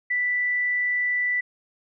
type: tone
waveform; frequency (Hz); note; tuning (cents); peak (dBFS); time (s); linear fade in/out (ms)
sine; 1975.5; B6; 0; -21; 0.1-1.41; 10
effects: none